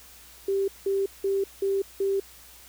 sine tone bursts, 392 Hz, G4, in tune, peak -22 dBFS, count 5, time 0.48-2.2 s, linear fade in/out 5 ms, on 200 ms, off 180 ms, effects added 60 Hz sine -57 dBFS peak until 2.68 s + white hiss -50 dBFS RMS until 2.68 s

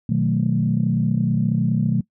sine chord, B dominant seventh, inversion none, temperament equal, 123.47 / 155.56 / 185 / 220 Hz, B2 / D#3 / F#3 / A3, 0 / 0 / 0 / 0 cents, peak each -22 dBFS, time 0.09-2.01 s, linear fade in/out 5 ms, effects noise-tail reverb RT60 0.1 s tail -22 dB re dry + tanh soft clip ceiling -7 dBFS

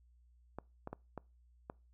clicks, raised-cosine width 1 ms, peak -28 dBFS, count 5, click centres 0.586 / 0.874 / 0.93 / 1.177 / 1.699 s, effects noise-tail reverb RT60 0.3 s tail -25 dB re dry + added 60 Hz sine -63 dBFS peak until 1.93 s

